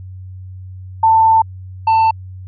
sine / triangle tone pair in turn, 891 / 891 Hz, A5 / A5, +22 / +22 cents, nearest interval unison, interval 0 cents, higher neither, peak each -7 dBFS, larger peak neither, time 1.03-1.42 / 1.87-2.11 s, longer first, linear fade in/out 5 ms, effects added 93 Hz sine -29 dBFS peak until 2.47 s + resampled to 11025 Hz

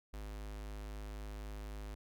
square tone with notch filter, 51.91 Hz, G#1, in tune, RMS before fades -45 dBFS, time 0.13-1.95 s, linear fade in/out 10 ms, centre 110 Hz, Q 0.9, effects none

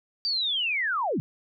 sine linear sweep, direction down, 4706 to 116.7 Hz, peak -24 dBFS, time 0.25-1.2 s, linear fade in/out 0 ms, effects none

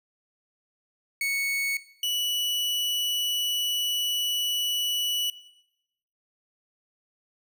40% pulse tone pair in turn, 2217 / 2950 Hz, C#7 / F#7, 0 / -6 cents, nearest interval perfect fourth, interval 494 cents, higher second, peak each -24 dBFS, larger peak neither, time 1.21-1.77 / 2.03-5.3 s, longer second, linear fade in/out 2 ms, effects noise-tail reverb RT60 0.9 s tail -18 dB re dry

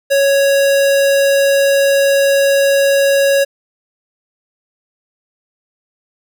square tone, 554.4 Hz, C#5, in tune, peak -10 dBFS, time 0.1-3.45 s, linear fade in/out 20 ms, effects none

